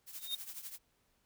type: noise with tremolo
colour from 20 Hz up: blue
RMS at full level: -43 dBFS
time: 0.06-0.79 s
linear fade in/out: 50 ms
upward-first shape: triangle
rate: 12 Hz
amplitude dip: 80%
type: tone with exponential growth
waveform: triangle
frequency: 3695 Hz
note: A#7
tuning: 16 cents flat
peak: -30 dBFS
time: 0.16-0.35 s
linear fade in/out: 5 ms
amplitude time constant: 41 ms
effects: pink hiss -75 dBFS RMS until 1.25 s